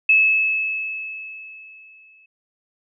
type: tone with exponential decay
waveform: sine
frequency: 2598 Hz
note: E7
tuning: 26 cents flat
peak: -10 dBFS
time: 0.09-2.26 s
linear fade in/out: 5 ms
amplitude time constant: 470 ms
effects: none